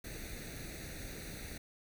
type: noise with comb filter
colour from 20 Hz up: pink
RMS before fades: -45 dBFS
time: 0.04-1.58 s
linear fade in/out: 5 ms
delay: 0.48 ms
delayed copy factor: +0.8
effects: none